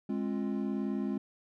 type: chord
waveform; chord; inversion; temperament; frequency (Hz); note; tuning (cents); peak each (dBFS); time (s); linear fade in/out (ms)
triangle; F minor; first; equal with one note detuned; 207.7 / 266.8 / 349.2; Ab3 / C4 / F4; 0 / +34 / 0; -31 / -33 / -37; 0.09-1.18; 5
effects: none